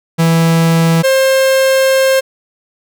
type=tone pair in turn; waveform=45% pulse; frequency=164.81 / 531.2 Hz; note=E3 / C5; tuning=0 / +26 cents; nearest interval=octave + minor sixth; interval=2026 cents; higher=second; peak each=-8 dBFS; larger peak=neither; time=0.18-1.03 / 1.03-2.21 s; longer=second; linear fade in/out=20 ms; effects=none